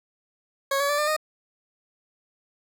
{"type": "tone with pitch steps", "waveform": "20% pulse", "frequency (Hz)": [550, 566.1, 582.7, 599.8, 617.4], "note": ["C#5", "C#5", "D5", "D5", "D#5"], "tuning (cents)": [-14, 36, -14, 36, -14], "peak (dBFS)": -17, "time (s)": [0.71, 1.165], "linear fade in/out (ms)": 5, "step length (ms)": 91, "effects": []}